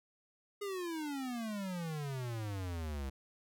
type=exponential sweep; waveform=square; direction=down; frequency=415.3 to 65.6 Hz; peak=-38 dBFS; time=0.61-3.1 s; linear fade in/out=10 ms; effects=none